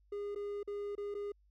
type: tone with dropouts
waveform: triangle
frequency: 408.3 Hz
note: G#4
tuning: 29 cents flat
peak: -35 dBFS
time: 0.12-1.32 s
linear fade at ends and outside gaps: 5 ms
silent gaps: 0.349-0.358 / 0.631-0.675 / 0.953-0.978 / 1.143-1.149 s
effects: added 50 Hz sine -65 dBFS peak until 1.5 s